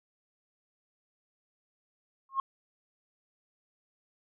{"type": "tone with exponential growth", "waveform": "sine", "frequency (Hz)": 1078, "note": "C#6", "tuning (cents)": -49, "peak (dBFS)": -21, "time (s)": [2.29, 2.4], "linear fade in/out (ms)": 2, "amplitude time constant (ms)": 22, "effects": ["tanh soft clip ceiling -18 dBFS"]}